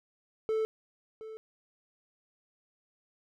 triangle tone with echo, 439.4 Hz, A4, 2 cents flat, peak -25 dBFS, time 0.49-0.65 s, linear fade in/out 0 ms, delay 720 ms, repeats 1, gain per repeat -14 dB, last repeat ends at 1.37 s, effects none

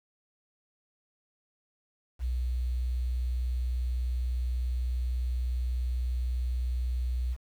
sine tone, 61.74 Hz, B1, in tune, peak -27 dBFS, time 2.19-7.37 s, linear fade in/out 50 ms, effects 9-bit

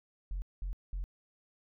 sine tone bursts, 45.09 Hz, F#1, 44 cents flat, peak -32 dBFS, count 3, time 0.31-1.04 s, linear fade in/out 0 ms, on 110 ms, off 200 ms, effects tanh soft clip ceiling -31 dBFS

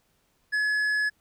triangle tone with tanh clipping, 1700 Hz, G#6, 40 cents sharp, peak -24 dBFS, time 0.52-1.1 s, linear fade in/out 20 ms, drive 11 dB, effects pink hiss -69 dBFS RMS until 1.2 s

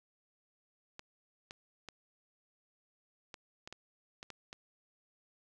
clicks, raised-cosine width 0.2 ms, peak -28 dBFS, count 9, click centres 0.994 / 1.509 / 1.887 / 3.342 / 3.675 / 3.726 / 4.229 / 4.303 / 4.529 s, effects none

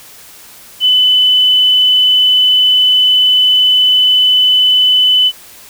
sine tone, 3009 Hz, F#7, 28 cents sharp, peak -6 dBFS, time 0.8-5.32 s, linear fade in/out 50 ms, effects white hiss -37 dBFS RMS until 5.69 s

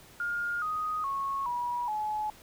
sine tone with pitch steps, 1416 / 1247 / 1098.2 / 967.2 / 851.7 Hz, F6 / D#6 / C#6 / B5 / G#5, +23 / +3 / -17 / -36 / +43 cents, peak -29 dBFS, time 0.2-2.3 s, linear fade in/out 2 ms, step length 420 ms, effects pink hiss -54 dBFS RMS until 2.42 s

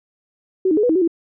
sine tone with pitch steps, 375.9 / 312.7 / 420.7 / 490.1 / 320.3 / 373.1 / 334.1 Hz, F#4 / D#4 / G#4 / B4 / E4 / F#4 / E4, +27 / +9 / +22 / -13 / -50 / +14 / +23 cents, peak -13 dBFS, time 0.65-1.077 s, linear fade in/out 5 ms, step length 61 ms, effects none

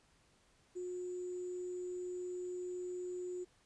sine tone with sample-and-hold, 360.8 Hz, F#4, 44 cents flat, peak -39 dBFS, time 0.75-3.45 s, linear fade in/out 20 ms, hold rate 7350 Hz, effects pink hiss -70 dBFS RMS until 3.65 s + resampled to 22050 Hz

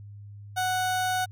30% pulse tone, 740 Hz, F#5, in tune, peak -22 dBFS, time 0.56-1.26 s, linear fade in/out 20 ms, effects added 102 Hz sine -41 dBFS peak until 1.31 s

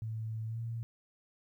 sine tone with pitch glide, 110.9 to 115.14 Hz, A2 to A#2, +14 to -21 cents, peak -35 dBFS, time 0.02-0.83 s, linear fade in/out 0 ms, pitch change +65 cents, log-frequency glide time 0.46-0.59 s, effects 12-bit

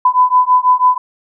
sine beating tone pair, 1000 / 1006.1 Hz, B5 / B5, +21 / +32 cents, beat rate 6.1 Hz, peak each -11 dBFS, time 0.05-0.98 s, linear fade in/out 5 ms, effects none

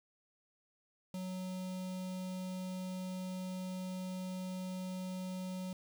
square tone with notch filter, 185 Hz, F#3, in tune, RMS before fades -41 dBFS, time 1.14-5.73 s, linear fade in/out 2 ms, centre 1600 Hz, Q 1.1, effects 11-bit

